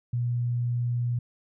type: tone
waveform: sine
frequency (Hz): 120.8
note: B2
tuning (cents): -38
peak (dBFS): -24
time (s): 0.13-1.19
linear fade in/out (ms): 5
effects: none